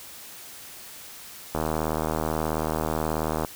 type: click train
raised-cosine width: 1 ms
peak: -12 dBFS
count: 150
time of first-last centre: 1.55-3.448 s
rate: 78.5 Hz
effects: white hiss -43 dBFS RMS until 3.55 s